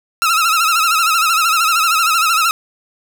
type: tone with vibrato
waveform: sawtooth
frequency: 1318.5 Hz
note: E6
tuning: in tune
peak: -8 dBFS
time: 0.22-2.51 s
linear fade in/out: 0 ms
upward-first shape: sine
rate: 13 Hz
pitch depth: 89 cents each way
effects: none